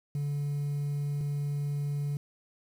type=tone pair in turn; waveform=sine; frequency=144.2 / 144.2 Hz; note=D3 / D3; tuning=-31 / -31 cents; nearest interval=unison; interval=0 cents; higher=neither; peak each=-26 dBFS; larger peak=neither; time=0.15-1.21 / 1.21-2.17 s; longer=first; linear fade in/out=2 ms; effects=tanh soft clip ceiling -28 dBFS + 9-bit